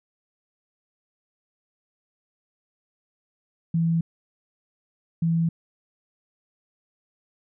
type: tone bursts at uneven times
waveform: sine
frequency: 165.7 Hz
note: E3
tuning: 9 cents sharp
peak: -19 dBFS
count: 2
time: 3.74-4.01 / 5.22-5.49 s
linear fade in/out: 5 ms
effects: none